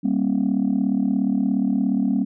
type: chord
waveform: sine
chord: G diminished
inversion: none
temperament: equal with one note detuned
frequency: 196 / 233.1 / 270.1 Hz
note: G3 / Bb3 / Db4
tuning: 0 / 0 / -45 cents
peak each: -21 dBFS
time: 0.03-2.25 s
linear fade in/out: 20 ms
effects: tanh soft clip ceiling -12 dBFS